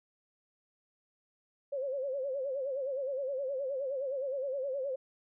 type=tone with vibrato; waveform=sine; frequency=540 Hz; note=C#5; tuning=45 cents flat; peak=-32 dBFS; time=1.72-4.96 s; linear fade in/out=10 ms; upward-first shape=sine; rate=9.6 Hz; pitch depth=100 cents each way; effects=none